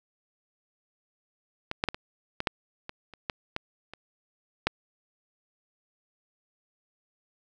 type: clicks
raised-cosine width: 0.3 ms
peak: -15 / -9 / -9 / -22 / -14 / -8 / -21 / -30 / -13 / -14 / -25 / -7 dBFS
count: 12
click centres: 1.714 / 1.839 / 1.887 / 1.945 / 2.404 / 2.472 / 2.894 / 3.137 / 3.298 / 3.564 / 3.936 / 4.67 s
effects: none